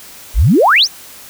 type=exponential sweep; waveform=sine; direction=up; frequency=38.33 to 6645 Hz; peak=-6 dBFS; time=0.34-0.88 s; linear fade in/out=50 ms; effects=white hiss -36 dBFS RMS until 1.29 s